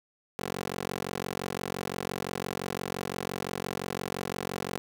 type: tone with high-pass filter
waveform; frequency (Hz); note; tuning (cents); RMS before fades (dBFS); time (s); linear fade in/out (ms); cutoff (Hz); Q
15% pulse; 45.82; F#1; -16; -35; 0.39-4.78; 0; 280; 1
effects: 9-bit